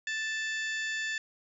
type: harmonic tone with a mistuned harmonic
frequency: 880 Hz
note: A5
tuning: in tune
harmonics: 2 / 3 / 4 / 5 / 6 / 7 / 8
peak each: -32 / -40 / -41 / -47 / -50 / -54 / -45 dBFS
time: 0.07-1.18 s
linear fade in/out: 2 ms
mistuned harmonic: 5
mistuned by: +50 cents
effects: none